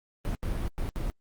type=noise bursts at uneven times; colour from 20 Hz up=brown; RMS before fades=-30 dBFS; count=4; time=0.25-0.35 / 0.43-0.68 / 0.78-0.89 / 0.96-1.1 s; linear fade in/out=0 ms; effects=Opus 32 kbps